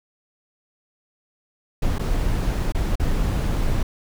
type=noise with dropouts; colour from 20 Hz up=brown; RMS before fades=-21 dBFS; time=1.82-3.83 s; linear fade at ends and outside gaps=5 ms; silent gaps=1.984-1.993 / 2.722-2.747 / 2.956-2.997 s; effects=none